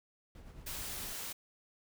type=noise with tremolo; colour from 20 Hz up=brown; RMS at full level=-48 dBFS; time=0.35-1.13 s; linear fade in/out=2 ms; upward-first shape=sine; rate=9.1 Hz; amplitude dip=45%
type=noise; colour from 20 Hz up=white; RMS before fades=-42 dBFS; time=0.66-1.33 s; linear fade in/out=10 ms
effects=none